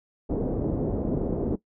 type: low-pass noise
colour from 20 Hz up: white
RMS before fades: -27 dBFS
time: 0.29-1.56 s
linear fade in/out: 10 ms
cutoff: 470 Hz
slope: 24 dB/octave
effects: noise-tail reverb RT60 0.1 s tail -18 dB re dry